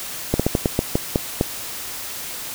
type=slowing click train; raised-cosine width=2 ms; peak=-3 dBFS; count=9; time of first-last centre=0.34-1.411 s; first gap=56 ms; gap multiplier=1.24; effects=white hiss -31 dBFS RMS until 2.54 s